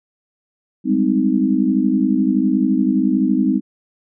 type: chord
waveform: sine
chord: Ab major seventh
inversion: third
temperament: equal with one note detuned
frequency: 196 / 207.7 / 257.4 / 311.1 Hz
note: G3 / Ab3 / C4 / Eb4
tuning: 0 / 0 / -28 / 0 cents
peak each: -20 / -21 / -17 / -19 dBFS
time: 0.84-3.61 s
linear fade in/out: 50 ms
effects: none